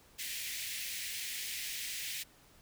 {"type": "high-pass noise", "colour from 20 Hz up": "pink", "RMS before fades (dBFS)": -40, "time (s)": [0.18, 2.24], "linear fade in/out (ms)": 20, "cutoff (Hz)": 1900, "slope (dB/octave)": 48, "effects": ["pink hiss -62 dBFS RMS until 2.61 s"]}